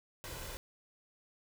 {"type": "noise with comb filter", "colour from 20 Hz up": "pink", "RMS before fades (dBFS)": -44, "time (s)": [0.24, 0.57], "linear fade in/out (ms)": 0, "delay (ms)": 2, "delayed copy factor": 0.55, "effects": []}